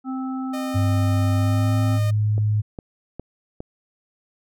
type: harmonic tone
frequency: 261.6 Hz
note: C4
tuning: in tune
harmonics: 1 / 3 / 5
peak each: -25 / -36 / -37 dBFS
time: 0.04-2 s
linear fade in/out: 50 ms
type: tone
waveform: sawtooth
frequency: 612 Hz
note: D#5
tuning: 29 cents flat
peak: -27 dBFS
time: 0.53-2.11 s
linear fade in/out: 10 ms
type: tone with pitch glide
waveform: sine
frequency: 99.5 to 106.03 Hz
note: G2 to G#2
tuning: +26 to +36 cents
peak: -17 dBFS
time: 0.74-2.62 s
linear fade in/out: 20 ms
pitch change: +110 cents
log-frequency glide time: 1.34-1.75 s
type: click train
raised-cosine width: 2 ms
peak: -19 dBFS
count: 4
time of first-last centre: 2.38-3.604 s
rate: 2.45 Hz
effects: none